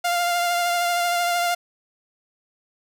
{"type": "tone with vibrato", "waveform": "sawtooth", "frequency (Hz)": 698.5, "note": "F5", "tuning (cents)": 0, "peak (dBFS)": -16, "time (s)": [0.04, 1.55], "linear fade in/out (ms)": 10, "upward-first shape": "triangle", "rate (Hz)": 13, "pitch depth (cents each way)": 23, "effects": []}